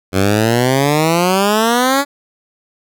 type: exponential sweep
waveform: 10% pulse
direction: up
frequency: 92.5 to 286.9 Hz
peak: -3 dBFS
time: 0.12-2.05 s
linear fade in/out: 50 ms
effects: none